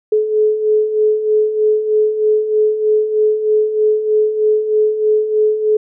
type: beating tone pair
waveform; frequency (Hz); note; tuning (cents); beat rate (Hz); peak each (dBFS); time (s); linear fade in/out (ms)
sine; 426.1 / 429.3; G#4 / A4; +44 / -43; 3.2; -19 / -12; 0.12-5.77; 5
effects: none